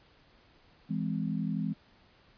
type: chord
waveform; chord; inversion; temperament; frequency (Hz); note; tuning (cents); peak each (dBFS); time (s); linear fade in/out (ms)
sine; E augmented; none; just; 164.81 / 206 / 257.5; E3 / G#3 / B#3; 0 / -14 / -28; -33 / -33 / -36; 0.89-1.74; 20
effects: pink hiss -62 dBFS RMS until 2.37 s + resampled to 11025 Hz